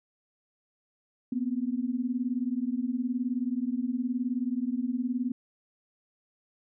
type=beating tone pair; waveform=sine; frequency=239.1 / 258.1 Hz; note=A#3 / C4; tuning=+44 / -23 cents; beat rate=19 Hz; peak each=-30 dBFS; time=1.32-5.32 s; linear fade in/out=5 ms; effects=none